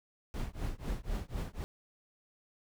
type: noise with tremolo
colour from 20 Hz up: brown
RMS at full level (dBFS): -33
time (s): 0.34-1.64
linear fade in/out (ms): 0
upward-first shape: triangle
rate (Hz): 4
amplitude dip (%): 100
effects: none